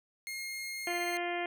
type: tone with pitch glide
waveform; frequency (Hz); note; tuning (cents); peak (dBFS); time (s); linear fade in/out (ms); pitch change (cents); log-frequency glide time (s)
sawtooth; 2138 to 2111; C7 to C7; +37 to +15; -34; 0.27-1.17; 0; -22; 0.84-0.96
type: harmonic tone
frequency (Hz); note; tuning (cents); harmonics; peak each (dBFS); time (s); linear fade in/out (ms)
349.2; F4; 0; 1 / 2 / 3 / 4 / 5 / 6 / 7 / 8 / 9; -37 / -36 / -47 / -47 / -42 / -40 / -44 / -49 / -49; 0.87-1.46; 2
effects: none